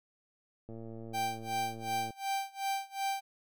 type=click train; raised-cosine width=2 ms; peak=-33 dBFS; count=161; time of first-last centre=0.69-2.106 s; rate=113 Hz
type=tone with tremolo; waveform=45% pulse; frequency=784 Hz; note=G5; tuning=in tune; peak=-30 dBFS; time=1.13-3.21 s; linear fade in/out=20 ms; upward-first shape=sine; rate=2.7 Hz; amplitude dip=95%
effects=none